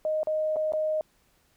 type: tone with dropouts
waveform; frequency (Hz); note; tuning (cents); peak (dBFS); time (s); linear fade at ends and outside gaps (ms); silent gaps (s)
sine; 621; D#5; -3; -24; 0.05-1.01; 1; 0.232-0.271 / 0.56-0.566 / 0.722-0.735
effects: pink hiss -66 dBFS RMS until 1.56 s